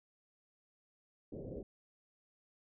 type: low-pass noise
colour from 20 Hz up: white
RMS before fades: -45 dBFS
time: 1.32-1.63 s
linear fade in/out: 5 ms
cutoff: 540 Hz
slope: 48 dB/octave
effects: none